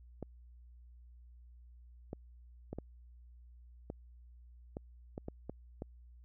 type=clicks; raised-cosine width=2 ms; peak=-27 dBFS; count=10; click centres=0.227 / 2.131 / 2.73 / 2.786 / 3.901 / 4.769 / 5.179 / 5.284 / 5.496 / 5.821 s; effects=added 60 Hz sine -54 dBFS peak until 6.24 s